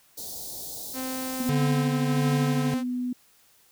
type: band-stop noise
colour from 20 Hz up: white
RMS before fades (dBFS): -37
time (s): 0.17-1.5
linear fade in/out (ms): 10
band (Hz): 830 to 3800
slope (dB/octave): 48
type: tone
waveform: sawtooth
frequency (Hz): 259.6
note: C4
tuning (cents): -13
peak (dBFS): -27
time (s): 0.93-2.84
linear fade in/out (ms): 50
type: tone with pitch glide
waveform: sine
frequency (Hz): 246.9 to 248.5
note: B3 to B3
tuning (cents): 0 to +11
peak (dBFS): -26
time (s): 1.4-3.13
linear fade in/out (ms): 5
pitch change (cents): +11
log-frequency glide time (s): 2.42-2.8
type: tone with tremolo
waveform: square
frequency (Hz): 144.9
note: D3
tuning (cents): -23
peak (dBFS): -23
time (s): 1.49-2.74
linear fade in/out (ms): 0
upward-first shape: sine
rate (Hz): 1.5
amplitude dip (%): 35
effects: white hiss -60 dBFS RMS until 3.71 s